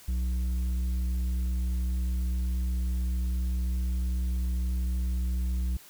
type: tone with tanh clipping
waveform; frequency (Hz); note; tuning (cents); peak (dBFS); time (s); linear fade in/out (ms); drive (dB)
sine; 61.74; B1; 0; -27; 0.08-5.77; 5; 7
effects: white hiss -52 dBFS RMS until 5.89 s

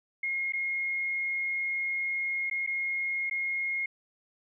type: tone with dropouts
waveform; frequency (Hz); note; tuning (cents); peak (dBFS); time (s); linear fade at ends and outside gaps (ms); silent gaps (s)
sine; 2149; C7; +46; -28; 0.23-3.86; 5; 0.523-0.534 / 2.499-2.511 / 2.665-2.673 / 3.298-3.31
effects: none

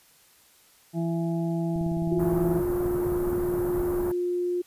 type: harmonic tone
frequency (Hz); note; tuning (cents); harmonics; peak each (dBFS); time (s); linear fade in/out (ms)
167.1; E3; +24; 1 / 2 / 4 / 5; -26 / -30 / -36 / -43; 0.93-2.63; 50
type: click train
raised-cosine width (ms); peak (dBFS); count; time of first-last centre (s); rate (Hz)
5; -25; 40; 1.76-3.802; 19.1
type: tone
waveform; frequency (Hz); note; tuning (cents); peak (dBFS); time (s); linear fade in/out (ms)
sine; 354.8; F4; +27; -24; 2.11-4.62; 10
type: band-stop noise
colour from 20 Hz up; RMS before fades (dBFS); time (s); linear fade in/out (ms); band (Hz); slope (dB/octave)
pink; -34; 2.19-4.12; 5; 1300 to 13000; 24
effects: white hiss -58 dBFS RMS until 4.66 s + resampled to 32000 Hz

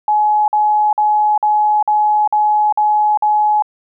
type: tone bursts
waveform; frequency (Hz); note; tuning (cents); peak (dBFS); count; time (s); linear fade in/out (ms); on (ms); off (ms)
sine; 845; G#5; +30; -10; 8; 0.08-3.623; 2; 400; 49
effects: none

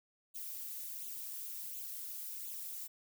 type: noise with flanger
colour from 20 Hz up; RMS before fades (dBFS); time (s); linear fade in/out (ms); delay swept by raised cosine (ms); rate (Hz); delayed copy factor
violet; -44; 0.34-2.88; 20; 0.28 to 3.48; 1.4; +0.7
effects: none

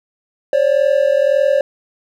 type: tone pair together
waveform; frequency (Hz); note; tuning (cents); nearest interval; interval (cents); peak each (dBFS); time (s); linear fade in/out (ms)
triangle; 539.2 / 581; C#5 / D5; -48 / -19; minor second; 129; -12; 0.53-1.61; 2
effects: none

